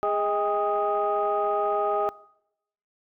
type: tone cluster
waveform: sine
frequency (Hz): 412.6 / 631 / 807 / 1248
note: G#4 / D#5 / G#5 / D#6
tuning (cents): -11 / +24 / -50 / +5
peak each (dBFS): -27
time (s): 0.03-2.09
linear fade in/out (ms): 0
effects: noise-tail reverb RT60 0.8 s tail -22 dB re dry + tanh soft clip ceiling -14 dBFS